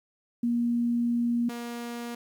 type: tone pair in turn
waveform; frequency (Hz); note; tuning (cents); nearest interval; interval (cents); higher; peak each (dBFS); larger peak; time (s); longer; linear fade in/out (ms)
sine / sawtooth; 237.4 / 237.4; A#3 / A#3; +32 / +32; unison; 0; neither; -23 / -30; first; 0.43-1.49 / 1.49-2.15; first; 5
effects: 10-bit